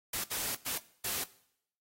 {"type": "noise bursts at uneven times", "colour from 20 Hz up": "white", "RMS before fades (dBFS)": -35, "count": 4, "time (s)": [[0.13, 0.24], [0.31, 0.55], [0.66, 0.78], [1.04, 1.24]], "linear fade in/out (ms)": 5, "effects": ["noise-tail reverb RT60 0.7 s tail -19 dB re dry", "AAC 48 kbps"]}